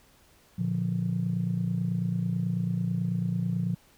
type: chord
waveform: sine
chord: Bb major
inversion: none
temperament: just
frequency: 116.54 / 145.68 / 174.81 Hz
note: Bb2 / D3 / F3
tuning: 0 / -14 / +2 cents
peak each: -30 / -33 / -27 dBFS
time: 0.58-3.75 s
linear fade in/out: 10 ms
effects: tanh soft clip ceiling -18 dBFS + pink hiss -60 dBFS RMS until 3.97 s